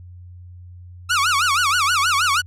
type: tone with vibrato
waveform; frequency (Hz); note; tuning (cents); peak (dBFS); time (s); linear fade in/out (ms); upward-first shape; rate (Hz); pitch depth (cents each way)
sawtooth; 1276; D#6; +43; -12; 1.09-2.42; 20; sine; 6.3; 260
effects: added 89 Hz sine -37 dBFS peak until 2.46 s + low-pass 10000 Hz 12 dB/octave